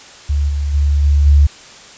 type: tone with level steps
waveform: sine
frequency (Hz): 72.1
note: D2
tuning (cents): -31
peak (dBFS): -12 / -15 / -10 / -8 / -5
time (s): 0.29-1.47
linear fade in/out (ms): 10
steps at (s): 0.48 / 0.73 / 1.03 / 1.25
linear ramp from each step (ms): 20
effects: white hiss -38 dBFS RMS until 1.97 s + resampled to 16000 Hz